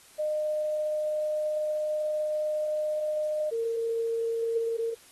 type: tone pair in turn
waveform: sine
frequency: 610 / 458.1 Hz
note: D#5 / A#4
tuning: -34 / -30 cents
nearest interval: perfect fourth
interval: 496 cents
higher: first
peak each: -26 dBFS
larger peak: neither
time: 0.18-3.51 / 3.51-4.95 s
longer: first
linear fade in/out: 20 ms
effects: white hiss -55 dBFS RMS until 5.11 s + AAC 32 kbps